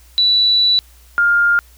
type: tone pair in turn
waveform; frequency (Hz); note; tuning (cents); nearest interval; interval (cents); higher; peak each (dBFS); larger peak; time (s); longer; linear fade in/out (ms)
sine; 3951 / 1407; B7 / F6; 0 / +12; octave + tritone; 1788; first; -10; neither; 0.18-0.79 / 1.18-1.59; first; 0
effects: added 60 Hz sine -44 dBFS peak until 1.77 s + white hiss -50 dBFS RMS until 1.77 s